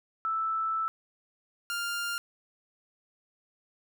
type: tone pair in turn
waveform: sine / sawtooth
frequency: 1318.5 / 1399.7 Hz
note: E6 / F6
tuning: 0 / +3 cents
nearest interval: minor second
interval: 103 cents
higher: second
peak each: -27 dBFS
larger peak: neither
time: 0.25-0.88 / 1.7-2.18 s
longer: first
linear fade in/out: 0 ms
effects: none